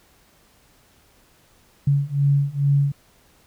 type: beating tone pair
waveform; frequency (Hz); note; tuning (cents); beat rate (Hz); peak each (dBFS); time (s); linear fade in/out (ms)
sine; 140 / 142.3; C#3 / C#3; +18 / +46; 2.3; -20 / -19; 1.87-2.92; 5
effects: pink hiss -57 dBFS RMS until 3.46 s